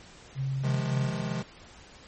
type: tone with vibrato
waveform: sine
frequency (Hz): 134.6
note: C3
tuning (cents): +49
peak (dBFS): -27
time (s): 0.35-1.14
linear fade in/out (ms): 50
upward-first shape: square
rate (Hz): 20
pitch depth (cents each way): 15
type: chord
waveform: square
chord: F minor seventh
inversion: second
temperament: just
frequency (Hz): 130.96 / 157.15 / 174.61 / 209.5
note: C3 / Eb3 / F3 / Ab3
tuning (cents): +2 / +18 / 0 / +15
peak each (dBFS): -36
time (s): 0.63-1.43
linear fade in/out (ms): 10
effects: pink hiss -51 dBFS RMS until 2.07 s + MP3 32 kbps